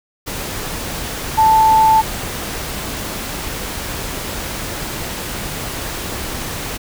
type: tone in noise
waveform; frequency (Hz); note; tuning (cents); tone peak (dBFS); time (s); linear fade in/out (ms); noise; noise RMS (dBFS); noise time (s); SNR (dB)
sine; 880; A5; 0; -8; 1.37-2.02; 20; pink; -25; 0.26-6.78; +14
effects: none